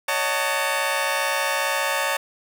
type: chord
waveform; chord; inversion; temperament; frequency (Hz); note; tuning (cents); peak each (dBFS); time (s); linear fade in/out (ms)
15% pulse; D# half-diminished seventh; third; just; 560 / 622.3 / 746.7 / 896; C#5 / D#5 / F#5 / A5; +18 / 0 / +16 / +31; -19 / -23 / -25 / -19; 0.08-2.17; 5
effects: none